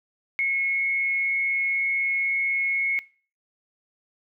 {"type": "tone with frequency modulation", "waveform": "sine", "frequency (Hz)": 2182, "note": "C#7", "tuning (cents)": -28, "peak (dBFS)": -21, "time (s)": [0.39, 2.99], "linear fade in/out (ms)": 0, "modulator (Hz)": 138, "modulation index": 0.29, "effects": ["noise-tail reverb RT60 0.4 s tail -21 dB re dry"]}